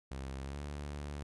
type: tone with pitch glide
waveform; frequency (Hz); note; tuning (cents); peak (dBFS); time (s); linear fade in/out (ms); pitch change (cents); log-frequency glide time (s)
sawtooth; 67 to 72.64; C2 to D2; +42 to -18; -36; 0.11-1.23; 5; +140; 0.41-0.61
effects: resampled to 24000 Hz